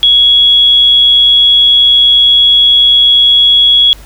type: tone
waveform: sine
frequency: 3343 Hz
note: G#7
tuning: 11 cents sharp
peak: -3 dBFS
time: 0.03-3.93 s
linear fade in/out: 0 ms
effects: added 50 Hz sine -32 dBFS peak until 4.05 s + pink hiss -38 dBFS RMS until 4.05 s